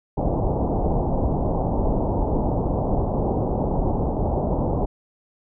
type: low-pass noise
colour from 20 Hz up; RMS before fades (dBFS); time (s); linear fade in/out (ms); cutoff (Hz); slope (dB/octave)
pink; -22; 0.17-4.86; 10; 890; 48
effects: none